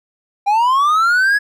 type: linear sweep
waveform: triangle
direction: up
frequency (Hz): 788 to 1694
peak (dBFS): -9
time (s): 0.46-1.39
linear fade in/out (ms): 20
effects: none